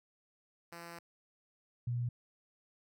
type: tone pair in turn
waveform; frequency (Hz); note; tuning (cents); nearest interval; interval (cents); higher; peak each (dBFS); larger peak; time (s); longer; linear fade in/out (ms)
5% pulse / sine; 170 / 120.8; F3 / B2; -46 / -38; tritone; 592; first; -35 / -32; second; 0.72-0.99 / 1.87-2.09; first; 5
effects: none